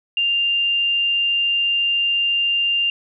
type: tone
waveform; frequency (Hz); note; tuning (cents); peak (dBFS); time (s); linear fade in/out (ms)
sine; 2794; F7; 0; -16; 0.17-2.9; 2
effects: none